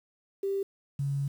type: tone pair in turn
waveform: sine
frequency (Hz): 393.2 / 139.86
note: G4 / C#3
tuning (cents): +5 / +16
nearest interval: octave + tritone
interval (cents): 1789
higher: first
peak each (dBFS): -27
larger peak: neither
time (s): 0.43-0.63 / 0.99-1.28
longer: second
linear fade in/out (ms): 5
effects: 9-bit